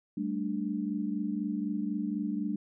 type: chord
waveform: sine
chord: G suspended second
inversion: none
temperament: equal with one note detuned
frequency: 196 / 220 / 294.5 Hz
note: G3 / A3 / D4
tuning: 0 / 0 / +5 cents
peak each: -34 dBFS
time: 0.17-2.56 s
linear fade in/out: 5 ms
effects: none